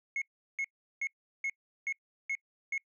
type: tone bursts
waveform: sine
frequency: 2176 Hz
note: C#7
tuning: 33 cents flat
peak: -28 dBFS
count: 7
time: 0.16-2.779 s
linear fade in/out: 2 ms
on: 57 ms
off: 370 ms
effects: noise-tail reverb RT60 0.1 s tail -26 dB re dry + tanh soft clip ceiling -29 dBFS